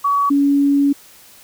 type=tone pair in turn; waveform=sine; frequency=1132 / 282.1 Hz; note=C#6 / C#4; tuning=+36 / +30 cents; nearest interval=2 octaves; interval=2406 cents; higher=first; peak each=-13 / -11 dBFS; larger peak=second; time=0.04-0.3 / 0.3-0.93 s; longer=second; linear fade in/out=10 ms; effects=white hiss -45 dBFS RMS until 1.43 s